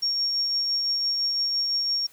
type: tone with tremolo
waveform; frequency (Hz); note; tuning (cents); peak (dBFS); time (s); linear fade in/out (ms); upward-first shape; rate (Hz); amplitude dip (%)
sine; 5540; F8; -15; -21; 0.02-2.07; 10; triangle; 5.9; 30
effects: white hiss -55 dBFS RMS until 2.12 s